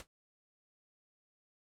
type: noise with exponential decay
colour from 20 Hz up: pink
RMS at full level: -44 dBFS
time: 0-0.07 s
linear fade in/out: 0 ms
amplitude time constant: 15 ms
effects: low-pass 11000 Hz 12 dB/octave